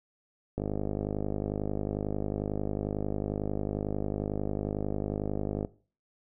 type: click train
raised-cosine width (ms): 2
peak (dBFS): -18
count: 260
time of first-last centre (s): 0.58-5.648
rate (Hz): 51.1
effects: noise-tail reverb RT60 0.4 s tail -19 dB re dry